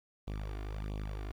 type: tone with flanger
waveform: sawtooth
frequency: 51.6 Hz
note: G#1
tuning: 10 cents flat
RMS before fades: -39 dBFS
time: 0.27-1.32 s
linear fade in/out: 10 ms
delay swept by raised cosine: 0.27 to 2.87 ms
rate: 1.5 Hz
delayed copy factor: +0.85
effects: low-pass 4000 Hz 12 dB/octave + 10-bit